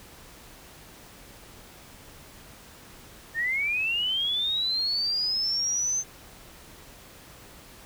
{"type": "linear sweep", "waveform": "sine", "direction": "up", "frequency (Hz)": [1786, 6272], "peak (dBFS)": -24, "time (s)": [3.34, 6.04], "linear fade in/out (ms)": 50, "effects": ["pink hiss -49 dBFS RMS until 7.85 s"]}